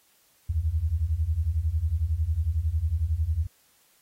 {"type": "beating tone pair", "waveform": "sine", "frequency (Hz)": [73.42, 84.42], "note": ["D2", "E2"], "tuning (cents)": [0, 42], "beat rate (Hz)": 11, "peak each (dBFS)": [-27, -25], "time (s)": [0.49, 3.47], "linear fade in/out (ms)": 10, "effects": ["white hiss -63 dBFS RMS until 4.01 s", "AAC 48 kbps"]}